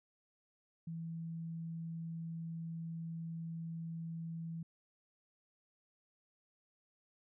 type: tone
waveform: sine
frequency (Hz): 164.81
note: E3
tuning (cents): 0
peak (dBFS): -40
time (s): 0.87-4.63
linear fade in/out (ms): 5
effects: none